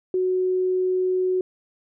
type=tone; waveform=sine; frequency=369.4 Hz; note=F#4; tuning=3 cents flat; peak=-19 dBFS; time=0.14-1.41 s; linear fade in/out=2 ms; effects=none